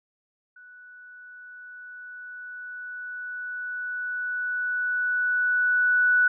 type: tone with level ramp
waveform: sine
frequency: 1480 Hz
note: F#6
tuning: in tune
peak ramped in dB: -46 to -16 dBFS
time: 0.56-6.28 s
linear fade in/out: 5 ms
effects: none